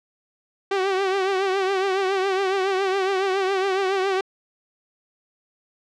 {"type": "tone with vibrato", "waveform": "sawtooth", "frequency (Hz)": 384.5, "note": "G4", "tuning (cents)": -33, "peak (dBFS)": -16, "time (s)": [0.71, 4.21], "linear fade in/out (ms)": 5, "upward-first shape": "triangle", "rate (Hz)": 7.2, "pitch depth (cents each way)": 77, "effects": ["low-pass 4000 Hz 12 dB/octave"]}